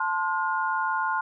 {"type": "chord", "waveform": "sine", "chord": "F major", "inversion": "first", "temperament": "equal with one note detuned", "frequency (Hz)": [880, 1046.5, 1430.4], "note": ["A5", "C6", "F6"], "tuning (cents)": [0, 0, 41], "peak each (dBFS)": -28, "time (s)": [0, 1.21], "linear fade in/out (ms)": 5, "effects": []}